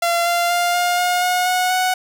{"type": "tone with pitch steps", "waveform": "sawtooth", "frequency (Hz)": [685, 692.6, 700.2, 707.9, 715.7, 723.6, 731.6, 739.7], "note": ["F5", "F5", "F5", "F5", "F5", "F#5", "F#5", "F#5"], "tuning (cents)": [-34, -15, 4, 23, 42, -39, -20, -1], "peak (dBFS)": -12, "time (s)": [0.02, 1.94], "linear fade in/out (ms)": 5, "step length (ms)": 240, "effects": []}